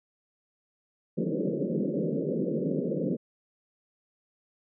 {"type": "band-pass noise", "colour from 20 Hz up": "pink", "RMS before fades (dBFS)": -29, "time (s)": [1.17, 3.17], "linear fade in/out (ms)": 20, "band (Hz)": [150, 560], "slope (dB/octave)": 96, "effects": []}